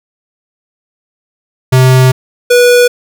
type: tone pair in turn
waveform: square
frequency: 129.3 / 488.2 Hz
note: C3 / B4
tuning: -20 / -20 cents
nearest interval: octave + major seventh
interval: 2300 cents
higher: second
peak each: -4 dBFS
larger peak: neither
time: 1.72-2.12 / 2.5-2.88 s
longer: first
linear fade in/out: 10 ms
effects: none